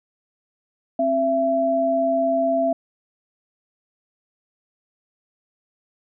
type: tone pair together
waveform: sine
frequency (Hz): 265.9 / 670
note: C4 / E5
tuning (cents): +28 / +28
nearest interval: octave + major third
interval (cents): 1600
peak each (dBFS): -24 / -18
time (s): 0.99-2.73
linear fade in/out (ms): 5
effects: none